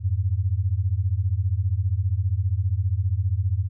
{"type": "beating tone pair", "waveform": "sine", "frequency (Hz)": [87.2, 102.2], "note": ["F2", "G#2"], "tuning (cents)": [-2, -27], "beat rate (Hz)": 15, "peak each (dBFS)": [-23, -23], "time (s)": [0, 3.69], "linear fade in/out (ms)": 50, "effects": []}